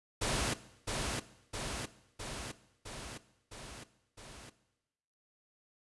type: noise with echo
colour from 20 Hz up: pink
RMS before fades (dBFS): -33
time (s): 0.21-0.54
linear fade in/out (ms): 10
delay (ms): 660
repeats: 6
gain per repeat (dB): -3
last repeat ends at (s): 4.5
effects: noise-tail reverb RT60 1.0 s tail -17 dB re dry + resampled to 24000 Hz